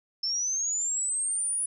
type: linear sweep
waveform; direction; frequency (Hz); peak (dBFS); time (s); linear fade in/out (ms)
sine; up; 5274 to 9890; -26; 0.23-1.66; 5
effects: none